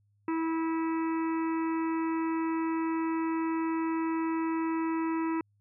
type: harmonic tone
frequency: 325.3 Hz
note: E4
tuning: 23 cents flat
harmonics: 1 / 3 / 4 / 5 / 6 / 7 / 8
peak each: -28 / -36 / -42 / -50 / -46 / -51 / -49 dBFS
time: 0.28-5.41 s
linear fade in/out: 2 ms
effects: added 102 Hz sine -66 dBFS peak until 5.6 s